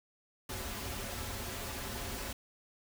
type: noise with comb filter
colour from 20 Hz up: pink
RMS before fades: -40 dBFS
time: 0.49-2.33 s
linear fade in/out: 5 ms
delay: 6.4 ms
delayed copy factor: -0.6
effects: none